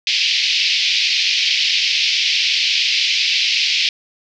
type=band-pass noise; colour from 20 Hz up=pink; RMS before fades=-17 dBFS; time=0.07-3.89 s; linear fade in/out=2 ms; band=2300 to 5300 Hz; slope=48 dB/octave; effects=none